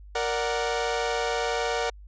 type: chord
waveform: sawtooth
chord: Bb augmented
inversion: none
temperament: equal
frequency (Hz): 466.2 / 587.3 / 740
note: Bb4 / D5 / F#5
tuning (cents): 0 / 0 / 0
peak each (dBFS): -24 / -28 / -26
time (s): 0.15-1.9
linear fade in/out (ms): 5
effects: added 50 Hz sine -43 dBFS peak until 2.07 s + resampled to 16000 Hz